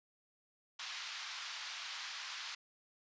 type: band-pass noise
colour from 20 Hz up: white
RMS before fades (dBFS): -45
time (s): 0.79-2.55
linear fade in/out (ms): 5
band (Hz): 980 to 5200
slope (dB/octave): 24
effects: resampled to 16000 Hz